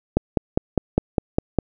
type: click train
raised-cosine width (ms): 2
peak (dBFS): -3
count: 8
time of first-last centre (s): 0.17-1.587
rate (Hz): 4.94
effects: none